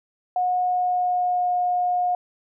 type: tone with pitch glide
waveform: sine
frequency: 726 to 718.1 Hz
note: F#5 to F5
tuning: -33 to +48 cents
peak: -19 dBFS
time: 0.36-2.15 s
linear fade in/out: 2 ms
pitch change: -19 cents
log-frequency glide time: 0.62-1.53 s
effects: none